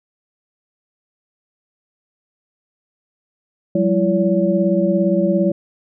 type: tone cluster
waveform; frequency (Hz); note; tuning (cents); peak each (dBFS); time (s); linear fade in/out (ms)
sine; 181.9 / 199.3 / 337.1 / 568; F#3 / G3 / E4 / C#5; -29 / +29 / +39 / +42; -19; 3.75-5.52; 5
effects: none